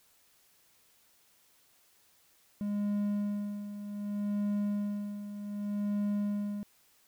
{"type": "tone with tremolo", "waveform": "triangle", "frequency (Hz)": 205.2, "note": "G#3", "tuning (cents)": -21, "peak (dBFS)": -26, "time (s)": [2.61, 6.63], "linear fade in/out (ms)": 0, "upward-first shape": "sine", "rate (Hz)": 0.65, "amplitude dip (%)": 70, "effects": ["white hiss -66 dBFS RMS until 7.07 s"]}